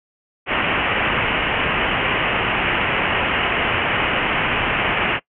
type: low-pass noise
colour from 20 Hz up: white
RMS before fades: -20 dBFS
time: 0.46-5.2 s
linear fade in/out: 50 ms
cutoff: 3000 Hz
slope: 96 dB/octave
effects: noise-tail reverb RT60 0.1 s tail -21 dB re dry